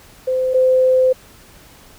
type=tone pair in turn; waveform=sine; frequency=515 / 515 Hz; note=C5 / C5; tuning=-28 / -28 cents; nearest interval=unison; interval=0 cents; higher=neither; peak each=-15 / -10 dBFS; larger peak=second; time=0.27-0.54 / 0.54-1.13 s; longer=second; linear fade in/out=10 ms; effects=pink hiss -45 dBFS RMS until 1.98 s